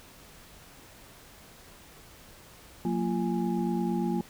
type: tone cluster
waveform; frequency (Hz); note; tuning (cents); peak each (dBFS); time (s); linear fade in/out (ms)
sine; 180.8 / 229.5 / 344.2 / 828; F#3 / A#3 / F4 / G#5; -40 / -27 / -25 / -5; -30 / -30 / -32 / -37; 2.85-4.21; 2
effects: pink hiss -52 dBFS RMS until 4.29 s